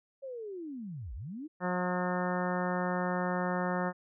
sine linear two-way sweep, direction down then up, 554.4 to 46.85 to 326.7 Hz, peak -38 dBFS, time 0.22-1.48 s, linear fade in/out 20 ms, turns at 1.14 s
harmonic tone, 180 Hz, F#3, 47 cents flat, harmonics 1 / 2 / 3 / 4 / 5 / 6 / 7 / 8 / 9 / 10, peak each -33 / -39 / -36 / -39 / -39 / -41 / -41 / -43 / -45 / -42 dBFS, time 1.6-3.93 s, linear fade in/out 50 ms
effects none

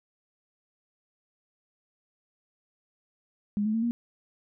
sine tone with pitch steps, 206.1 / 215.7 / 225.8 / 236.3 Hz, G#3 / A3 / A3 / A#3, -13 / -34 / +45 / +24 cents, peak -24 dBFS, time 3.57-3.91 s, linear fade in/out 0 ms, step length 85 ms, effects none

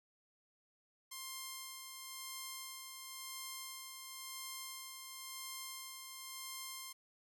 5% pulse tone with tremolo, 1056 Hz, C6, 16 cents sharp, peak -32 dBFS, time 1.11-6.93 s, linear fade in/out 10 ms, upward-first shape sine, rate 0.96 Hz, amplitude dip 40%, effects none

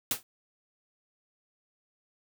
white noise with exponential decay, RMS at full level -24 dBFS, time 0.11-0.23 s, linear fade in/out 2 ms, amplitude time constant 25 ms, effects none

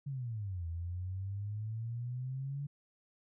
sine exponential two-way sweep, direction down then up, 144.2 to 82.41 to 144.2 Hz, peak -36 dBFS, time 0.06-2.67 s, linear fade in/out 10 ms, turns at 0.67 s, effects none

